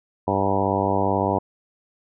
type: harmonic tone with a mistuned harmonic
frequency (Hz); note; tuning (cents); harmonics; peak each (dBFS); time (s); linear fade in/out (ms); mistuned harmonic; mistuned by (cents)
98; G2; 0; 1 / 2 / 3 / 4 / 5 / 6 / 7 / 8 / 9 / 10; -28 / -28 / -28 / -28 / -28 / -28 / -28 / -28 / -28 / -28; 0.27-1.39; 10; 10; -23
effects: none